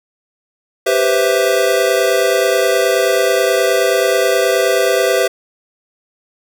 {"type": "chord", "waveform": "square", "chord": "C major seventh", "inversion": "second", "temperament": "equal", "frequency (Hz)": [392, 493.9, 523.3, 659.3], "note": ["G4", "B4", "C5", "E5"], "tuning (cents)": [0, 0, 0, 0], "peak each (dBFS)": -18, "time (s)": [0.86, 5.28], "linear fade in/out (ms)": 10, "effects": []}